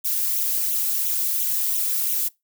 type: noise with flanger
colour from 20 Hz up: violet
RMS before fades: -23 dBFS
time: 0.04-2.29 s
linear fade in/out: 20 ms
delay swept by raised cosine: 0.3 to 2.5 ms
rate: 2.9 Hz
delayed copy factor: +1
effects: noise-tail reverb RT60 0.2 s tail -23 dB re dry